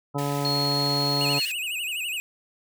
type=harmonic tone; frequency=142.6 Hz; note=C#3; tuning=49 cents sharp; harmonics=1 / 2 / 3 / 4 / 5 / 6 / 7 / 9; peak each=-28 / -31 / -33 / -34 / -35 / -36 / -36 / -38 dBFS; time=0.14-1.4 s; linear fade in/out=20 ms
type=high-pass noise; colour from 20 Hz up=pink; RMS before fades=-39 dBFS; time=0.18-1.52 s; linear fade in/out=5 ms; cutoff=1600 Hz; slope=96 dB/octave
type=tone; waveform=sine; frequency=4300 Hz; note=C8; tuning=47 cents sharp; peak=-24 dBFS; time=0.45-1.45 s; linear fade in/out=0 ms
type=tone with vibrato; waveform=square; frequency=2700 Hz; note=E7; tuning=41 cents sharp; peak=-28 dBFS; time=1.21-2.2 s; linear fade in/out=0 ms; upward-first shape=sine; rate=12 Hz; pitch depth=150 cents each way
effects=none